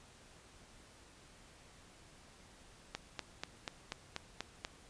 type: click train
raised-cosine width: 0.2 ms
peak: -21 dBFS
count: 8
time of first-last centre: 2.95-4.649 s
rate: 4.12 Hz
effects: pink hiss -60 dBFS RMS until 4.89 s + resampled to 22050 Hz